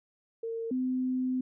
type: tone pair in turn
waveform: sine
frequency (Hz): 456 / 255.9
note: A#4 / C4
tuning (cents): -38 / -38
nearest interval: minor seventh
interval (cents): 1000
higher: first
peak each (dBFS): -32 / -27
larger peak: second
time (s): 0.43-0.71 / 0.71-1.41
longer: second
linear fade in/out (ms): 5
effects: none